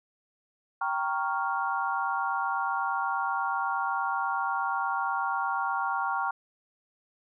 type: chord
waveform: sine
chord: G half-diminished seventh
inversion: none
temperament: equal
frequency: 784 / 932.3 / 1108.7 / 1396.9 Hz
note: G5 / Bb5 / Db6 / F6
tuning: 0 / 0 / 0 / 0 cents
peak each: -32 dBFS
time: 0.81-6.31 s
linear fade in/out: 5 ms
effects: none